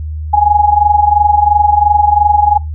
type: tone with amplitude modulation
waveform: sine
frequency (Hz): 831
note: G#5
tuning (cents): +1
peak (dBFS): -3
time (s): 0.33-2.58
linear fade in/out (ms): 10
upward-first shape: sine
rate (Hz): 22.9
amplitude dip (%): 75
effects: noise-tail reverb RT60 0.2 s tail -19 dB re dry + added 77 Hz sine -18 dBFS peak until 2.74 s